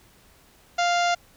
harmonic tone, 698.5 Hz, F5, in tune, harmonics 1 / 2 / 3 / 4 / 5 / 6 / 7 / 8 / 9 / 10, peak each -21 / -27 / -31 / -33 / -35 / -37 / -38 / -39 / -40 / -41 dBFS, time 0.78-1.15 s, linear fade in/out 10 ms, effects pink hiss -56 dBFS RMS until 1.36 s

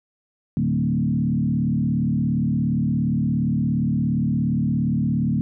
sine tone with frequency modulation, 185 Hz, F#3, in tune, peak -18 dBFS, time 0.57-5.41 s, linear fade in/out 0 ms, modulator 37.2 Hz, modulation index 1.8, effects none

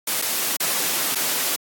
white noise with dropouts, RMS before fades -23 dBFS, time 0.07-1.56 s, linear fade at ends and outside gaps 5 ms, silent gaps 0.217-0.221 / 0.568-0.6 / 1.15-1.155 s, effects high-pass 200 Hz 12 dB/octave + AAC 64 kbps

